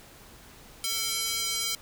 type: tone with high-pass filter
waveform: square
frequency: 450.3 Hz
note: A4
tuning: 40 cents sharp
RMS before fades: -30 dBFS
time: 0.84-1.75 s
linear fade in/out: 2 ms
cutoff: 3700 Hz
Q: 0.98
effects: pink hiss -51 dBFS RMS until 1.81 s